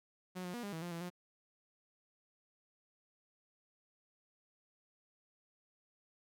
sawtooth tone with pitch steps, 182.9 / 178.6 / 240.4 / 202.3 / 162.2 / 174.8 / 168 / 177.9 Hz, F#3 / F3 / B3 / G#3 / E3 / F3 / E3 / F3, -20 / +39 / -46 / -45 / -28 / +2 / +33 / +32 cents, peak -37 dBFS, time 0.35-1.102 s, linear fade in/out 20 ms, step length 94 ms, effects none

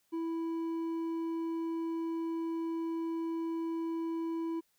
sine tone with hard clipping, 329.6 Hz, E4, in tune, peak -34 dBFS, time 0.12-4.61 s, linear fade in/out 20 ms, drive 5 dB, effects white hiss -74 dBFS RMS until 4.78 s

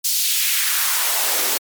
white noise with high-pass filter sweep, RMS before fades -19 dBFS, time 0.04-1.58 s, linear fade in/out 10 ms, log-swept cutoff 4900 to 320 Hz, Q 1.4, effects MP3 96 kbps

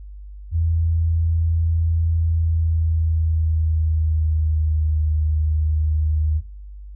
sine tone with pitch glide, 82.41 to 77.34 Hz, E2 to D#2, 0 to -10 cents, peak -16 dBFS, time 0.51-6.42 s, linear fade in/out 50 ms, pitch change -110 cents, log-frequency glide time 2.17-5.02 s, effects noise-tail reverb RT60 0.7 s tail -26 dB re dry + added 50 Hz sine -34 dBFS peak until 6.95 s

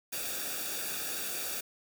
white noise with comb filter, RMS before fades -36 dBFS, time 0.12-1.61 s, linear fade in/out 10 ms, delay 0.97 ms, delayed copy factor -0.7, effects none

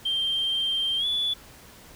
sine tone with pitch glide, 3159 to 3445 Hz, G7 to A7, +13 to -37 cents, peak -22 dBFS, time 0.05-1.34 s, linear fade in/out 10 ms, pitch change +150 cents, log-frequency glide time 0.98-1.06 s, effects tanh soft clip ceiling -19 dBFS + pink hiss -49 dBFS RMS until 1.95 s

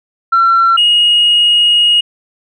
sine tone pair in turn, 1355 / 2877 Hz, E6 / F#7, +47 / -49 cents, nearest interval octave + minor second, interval 1304 cents, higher second, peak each -5 dBFS, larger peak neither, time 0.32-0.77 / 0.77-2.01 s, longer second, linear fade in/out 10 ms, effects tanh soft clip ceiling -3 dBFS

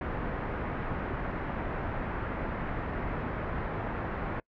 pink low-pass noise, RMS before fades -34 dBFS, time 0.01-4.4 s, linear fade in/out 2 ms, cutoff 1900 Hz, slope 24 dB/octave, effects noise-tail reverb RT60 0.1 s tail -26 dB re dry

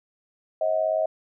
sine tone with amplitude modulation, 636 Hz, D#5, 38 cents sharp, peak -17 dBFS, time 0.61-1.06 s, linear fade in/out 5 ms, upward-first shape sine, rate 97.6 Hz, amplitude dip 80%, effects none

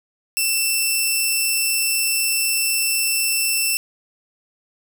10% pulse tone, 2676 Hz, E7, 25 cents sharp, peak -9 dBFS, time 0.37-3.77 s, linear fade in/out 0 ms, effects 7-bit

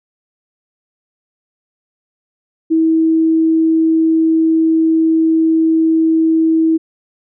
sine tone, 322.7 Hz, E4, 37 cents flat, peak -9 dBFS, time 2.7-6.78 s, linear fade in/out 20 ms, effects none

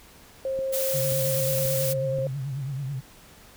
sine tone, 533 Hz, C5, 32 cents sharp, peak -25 dBFS, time 0.45-2.27 s, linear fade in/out 2 ms
click train, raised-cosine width 3 ms, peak -27 dBFS, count 4, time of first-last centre 0.59-2.186 s, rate 1.88 Hz
blue noise, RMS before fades -29 dBFS, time 0.72-1.94 s, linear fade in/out 20 ms
sine tone with vibrato, 136.5 Hz, C#3, 26 cents flat, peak -28 dBFS, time 0.93-3.01 s, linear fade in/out 20 ms, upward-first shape triangle, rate 9.2 Hz, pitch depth 130 cents each way
effects pink hiss -51 dBFS RMS until 3.56 s

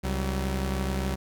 sawtooth tone pair together, 67.18 / 190 Hz, C2 / F#3, +46 / +46 cents, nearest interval octave + tritone, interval 1800 cents, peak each -24 / -27 dBFS, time 0.03-1.16 s, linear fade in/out 20 ms, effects none

